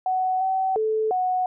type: tone with pitch steps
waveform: sine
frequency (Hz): 746 / 761 / 436.5 / 737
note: F#5 / F#5 / A4 / F#5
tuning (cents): +14 / +48 / -14 / -7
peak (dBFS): -20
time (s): 0.06-1.46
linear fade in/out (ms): 2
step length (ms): 350
effects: none